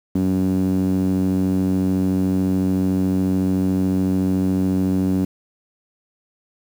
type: tone with band-pass filter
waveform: sawtooth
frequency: 93.8 Hz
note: F#2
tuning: 24 cents sharp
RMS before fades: -19 dBFS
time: 0.15-5.25 s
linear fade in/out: 5 ms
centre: 240 Hz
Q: 4.2
effects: 7-bit